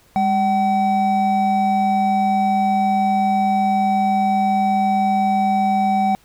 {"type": "tone pair together", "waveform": "triangle", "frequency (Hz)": [202.5, 762], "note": ["G#3", "G5"], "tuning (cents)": [-43, -49], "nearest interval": "octave + major seventh", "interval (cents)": 2294, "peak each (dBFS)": [-18, -14], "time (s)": [0.16, 6.15], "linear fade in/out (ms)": 0, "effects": ["pink hiss -54 dBFS RMS until 6.24 s"]}